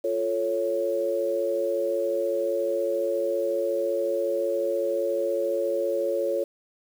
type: chord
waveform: sine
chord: F augmented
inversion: none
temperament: equal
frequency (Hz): 349.2 / 440 / 554.4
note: F4 / A4 / C#5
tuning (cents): 0 / 0 / 0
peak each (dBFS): -30 / -29 / -25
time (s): 0.04-6.44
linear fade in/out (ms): 5
effects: 8-bit